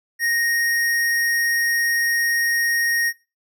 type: tone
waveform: square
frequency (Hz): 1864.7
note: A#6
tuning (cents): 0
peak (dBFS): -19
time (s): 0.19-3.13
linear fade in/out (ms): 50
effects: noise-tail reverb RT60 0.3 s tail -20 dB re dry